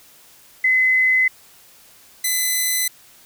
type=tone pair in turn; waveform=sine / 5% pulse; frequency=2034 / 2014 Hz; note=C7 / B6; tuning=-50 / +33 cents; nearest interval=unison; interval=17 cents; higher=first; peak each=-13 / -8 dBFS; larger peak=second; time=0.64-1.28 / 2.24-2.88 s; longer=neither; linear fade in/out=5 ms; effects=white hiss -49 dBFS RMS until 3.25 s